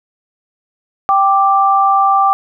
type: tone pair together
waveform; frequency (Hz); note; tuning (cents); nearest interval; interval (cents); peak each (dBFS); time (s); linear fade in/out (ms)
sine; 784 / 1176.9; G5 / D6; 0 / +3; perfect fifth; 703; -11; 1.09-2.33; 0
effects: none